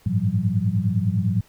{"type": "tone cluster", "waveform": "sine", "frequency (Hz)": [95.5, 105.2, 115.1, 171.6, 189.1], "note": ["G2", "G#2", "A#2", "F3", "F#3"], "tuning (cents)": [-45, 23, -22, -30, 38], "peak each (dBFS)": [-29, -23, -25, -26, -25], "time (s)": [0.06, 1.41], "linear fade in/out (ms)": 5, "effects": ["pink hiss -56 dBFS RMS until 1.48 s"]}